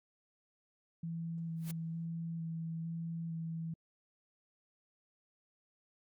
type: tone with vibrato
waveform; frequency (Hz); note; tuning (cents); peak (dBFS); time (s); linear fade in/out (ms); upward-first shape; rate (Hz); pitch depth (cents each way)
sine; 164.81; E3; 0; -37; 1.03-3.74; 5; square; 1.1; 12
type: noise with exponential growth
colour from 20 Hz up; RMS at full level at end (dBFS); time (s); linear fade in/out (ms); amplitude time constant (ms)
white; -42; 1.56-1.71; 1; 32
effects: Opus 48 kbps